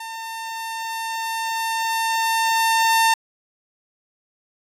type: tone with level ramp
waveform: sawtooth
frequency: 903 Hz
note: A5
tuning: 45 cents sharp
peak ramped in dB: -27 to -10 dBFS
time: 0-3.14 s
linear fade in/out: 5 ms
effects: resampled to 32000 Hz